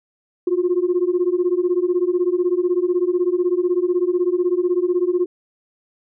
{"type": "beating tone pair", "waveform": "sine", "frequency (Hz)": [349.2, 365.2], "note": ["F4", "F#4"], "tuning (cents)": [0, -23], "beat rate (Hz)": 16, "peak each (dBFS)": -18, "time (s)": [0.47, 5.26], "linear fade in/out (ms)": 5, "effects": ["tanh soft clip ceiling -10 dBFS"]}